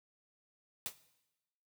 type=noise with exponential decay; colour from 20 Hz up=white; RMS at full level=-34 dBFS; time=0.86-0.96 s; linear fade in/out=0 ms; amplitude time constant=20 ms; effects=noise-tail reverb RT60 1.0 s tail -17 dB re dry